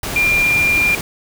sine tone in noise, 2393 Hz, D7, 32 cents sharp, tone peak -12 dBFS, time 0.16-0.95 s, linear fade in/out 2 ms, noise pink, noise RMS -24 dBFS, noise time 0.03-1.01 s, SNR +9 dB, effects none

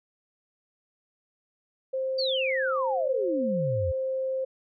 sine tone, 526 Hz, C5, 9 cents sharp, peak -26 dBFS, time 1.93-4.45 s, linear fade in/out 10 ms
sine exponential sweep, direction down, 4714 to 77.78 Hz, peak -27 dBFS, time 2.18-3.92 s, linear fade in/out 10 ms
effects none

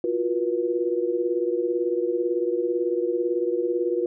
sine tone cluster, 344.9 / 362.9 / 481.8 Hz, F4 / F#4 / B4, -22 / -34 / -43 cents, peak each -26 dBFS, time 0.04-4.06 s, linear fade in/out 2 ms, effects none

